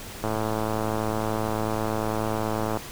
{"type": "click train", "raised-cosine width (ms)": 1, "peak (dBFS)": -13, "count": 277, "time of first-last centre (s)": [0.24, 2.772], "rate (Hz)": 109, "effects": ["pink hiss -39 dBFS RMS until 2.91 s"]}